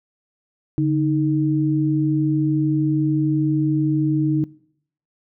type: tone pair together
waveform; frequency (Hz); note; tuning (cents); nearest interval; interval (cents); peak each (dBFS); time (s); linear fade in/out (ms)
sine; 144.47 / 311.3; D3 / D#4; -28 / +1; octave + minor second; 1329; -19; 0.78-4.44; 0
effects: noise-tail reverb RT60 0.7 s tail -23 dB re dry